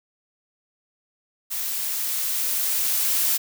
blue noise with level ramp, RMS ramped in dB -28 to -21 dBFS, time 1.5-3.38 s, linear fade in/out 20 ms, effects none

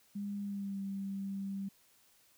sine tone with pitch glide, 202.4 to 196.07 Hz, G#3 to G3, -44 to +1 cents, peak -36 dBFS, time 0.15-1.69 s, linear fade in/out 10 ms, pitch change -55 cents, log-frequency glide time 0.41-0.79 s, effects white hiss -67 dBFS RMS until 2.37 s

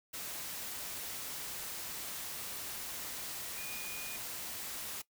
sine tone in noise, 2452 Hz, D#7, 26 cents flat, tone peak -44 dBFS, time 3.57-4.17 s, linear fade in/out 10 ms, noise white, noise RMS -42 dBFS, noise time 0.13-5.02 s, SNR -5 dB, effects noise-tail reverb RT60 0.1 s tail -19 dB re dry

